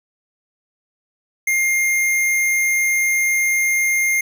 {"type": "tone", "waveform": "square", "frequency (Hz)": 2118, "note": "C7", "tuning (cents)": 21, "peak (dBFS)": -16, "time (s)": [1.47, 4.21], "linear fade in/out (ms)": 5, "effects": []}